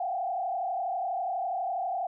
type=tone with frequency modulation; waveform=sine; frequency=736 Hz; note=F#5; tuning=9 cents flat; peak=-28 dBFS; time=0-2.07 s; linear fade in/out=5 ms; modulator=32.2 Hz; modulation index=1.6; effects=none